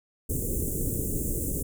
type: band-stop noise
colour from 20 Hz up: pink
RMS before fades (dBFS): -29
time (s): 0.29-1.63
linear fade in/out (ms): 10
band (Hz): 490 to 7300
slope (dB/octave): 48
effects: none